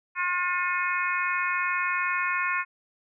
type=harmonic tone with a mistuned harmonic; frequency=357.5 Hz; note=F4; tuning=41 cents sharp; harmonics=3 / 4 / 5 / 6 / 7; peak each=-29 / -30 / -31 / -32 / -32 dBFS; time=0.15-2.65 s; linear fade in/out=50 ms; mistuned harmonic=6; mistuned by=+19 cents; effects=none